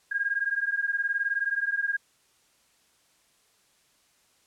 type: beating tone pair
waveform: sine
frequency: 1616 / 1635 Hz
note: G#6 / G#6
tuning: -48 / -28 cents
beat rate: 19 Hz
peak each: -28 dBFS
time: 0.11-1.97 s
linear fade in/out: 10 ms
effects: white hiss -65 dBFS RMS until 4.46 s + low-pass 10000 Hz 12 dB/octave